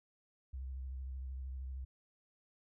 sine tone with vibrato, 65.41 Hz, C2, in tune, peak -40 dBFS, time 0.53-1.85 s, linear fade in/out 10 ms, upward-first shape triangle, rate 13 Hz, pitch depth 60 cents each way, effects none

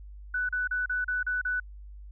sine tone bursts, 1489 Hz, F#6, 11 cents sharp, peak -26 dBFS, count 7, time 0.34-1.6 s, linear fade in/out 5 ms, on 150 ms, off 35 ms, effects added 50 Hz sine -42 dBFS peak until 2.11 s

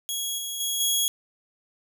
15% pulse tone with level steps, 3322 Hz, G#7, in tune, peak -20 / -23 / -18 / -14 dBFS, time 0.09-1.08 s, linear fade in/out 0 ms, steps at 0.38 / 0.6 / 0.8 s, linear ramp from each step 5 ms, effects none

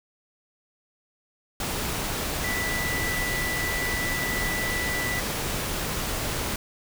sine tone in noise, 1975.5 Hz, B6, in tune, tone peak -28 dBFS, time 2.44-5.2 s, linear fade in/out 2 ms, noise pink, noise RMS -29 dBFS, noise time 1.6-6.56 s, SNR -2 dB, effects none

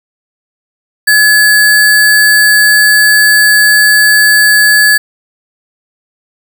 sine tone with sample-and-hold, 1701 Hz, G#6, 41 cents sharp, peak -3 dBFS, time 1.07-4.98 s, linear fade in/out 10 ms, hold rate 6300 Hz, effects none

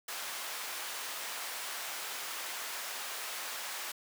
pink high-pass noise, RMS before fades -40 dBFS, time 0.08-3.92 s, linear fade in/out 5 ms, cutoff 910 Hz, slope 12 dB/octave, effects none

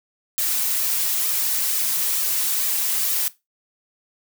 blue noise with flanger, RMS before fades -22 dBFS, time 0.38-3.28 s, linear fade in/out 0 ms, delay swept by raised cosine 1.6 to 4.7 ms, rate 2.2 Hz, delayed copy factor +0.7, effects noise-tail reverb RT60 0.2 s tail -17 dB re dry

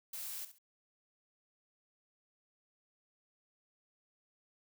blue noise with echo, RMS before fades -43 dBFS, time 0.13-0.45 s, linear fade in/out 5 ms, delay 68 ms, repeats 2, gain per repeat -12 dB, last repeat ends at 0.586 s, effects none

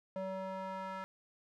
square tone with band-pass filter sweep, 189.9 Hz, F#3, 45 cents sharp, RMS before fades -41 dBFS, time 0.16-1.04 s, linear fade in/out 0 ms, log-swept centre 590 to 1200 Hz, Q 2, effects none

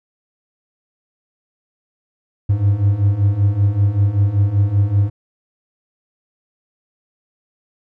triangle beating tone pair, 97.7 / 102.9 Hz, G2 / G#2, -5 / -16 cents, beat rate 5.2 Hz, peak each -16 / -12 dBFS, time 2.49-5.1 s, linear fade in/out 10 ms, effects none

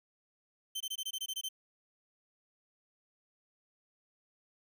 sawtooth tone bursts, 3096 Hz, G7, 22 cents flat, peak -32 dBFS, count 10, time 0.75-1.489 s, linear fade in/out 10 ms, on 55 ms, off 21 ms, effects none

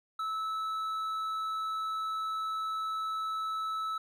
sine tone with hard clipping, 1305 Hz, E6, 18 cents flat, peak -33 dBFS, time 0.19-3.98 s, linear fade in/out 5 ms, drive 5 dB, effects none

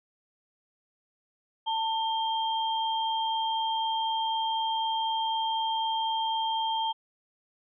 sine tone pair together, 894 / 3186 Hz, A5 / G7, +27 / +27 cents, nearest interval octave + minor seventh, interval 2200 cents, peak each -27 / -32 dBFS, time 1.66-6.93 s, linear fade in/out 20 ms, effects none

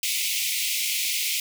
pink high-pass noise, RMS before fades -26 dBFS, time 0.03-1.4 s, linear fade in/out 2 ms, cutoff 2100 Hz, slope 96 dB/octave, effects none

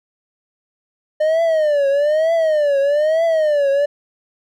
triangle tone with vibrato, 606 Hz, D#5, 46 cents flat, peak -11 dBFS, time 1.2-3.86 s, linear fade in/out 10 ms, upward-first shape triangle, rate 1.1 Hz, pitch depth 180 cents each way, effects none

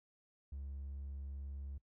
triangle tone, 69.3 Hz, C#2, in tune, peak -40 dBFS, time 0.52-1.78 s, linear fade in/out 5 ms, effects noise-tail reverb RT60 0.1 s tail -22 dB re dry + tanh soft clip ceiling -36 dBFS

